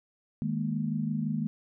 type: chord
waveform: sine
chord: D# suspended fourth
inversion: none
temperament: just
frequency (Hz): 155.56 / 207.4 / 233.3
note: D#3 / G#3 / A#3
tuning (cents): 0 / -2 / +2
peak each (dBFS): -32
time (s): 0.42-1.47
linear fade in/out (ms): 0
effects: none